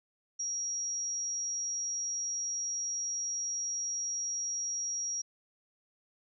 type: tone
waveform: sine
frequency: 5670 Hz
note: F8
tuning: 25 cents sharp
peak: -32 dBFS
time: 0.39-5.22 s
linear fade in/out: 10 ms
effects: none